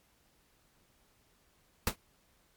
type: noise with exponential decay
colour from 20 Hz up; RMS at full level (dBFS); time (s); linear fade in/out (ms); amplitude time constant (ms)
pink; -24; 1.87-1.96; 2; 19
effects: pink hiss -69 dBFS RMS until 2.56 s + MP3 96 kbps